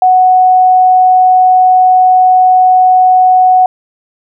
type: tone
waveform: sine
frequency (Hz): 740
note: F#5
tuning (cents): 0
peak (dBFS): -3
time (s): 0.02-3.66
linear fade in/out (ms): 2
effects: none